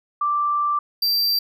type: tone pair in turn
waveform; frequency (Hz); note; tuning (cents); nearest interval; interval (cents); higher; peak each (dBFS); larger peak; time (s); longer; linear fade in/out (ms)
sine / square; 1174.7 / 4699; D6 / D8; 0 / 0; 2 octaves; 2400; second; -18; neither; 0.21-0.79 / 1.02-1.39; first; 5
effects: none